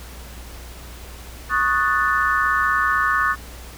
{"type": "chord", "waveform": "sine", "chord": "D# half-diminished seventh", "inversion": "third", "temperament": "equal", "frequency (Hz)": [1108.7, 1244.5, 1480, 1760], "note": ["C#6", "D#6", "F#6", "A6"], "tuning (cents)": [0, 0, 0, 0], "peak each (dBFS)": -22, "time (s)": [1.49, 3.36], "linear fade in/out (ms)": 50, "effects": ["added 60 Hz sine -37 dBFS peak until 3.77 s", "pink hiss -41 dBFS RMS until 3.77 s"]}